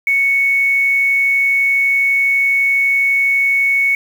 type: tone with quantisation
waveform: sine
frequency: 2217 Hz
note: C#7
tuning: in tune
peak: -11 dBFS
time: 0.07-3.95 s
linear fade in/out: 2 ms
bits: 6
effects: none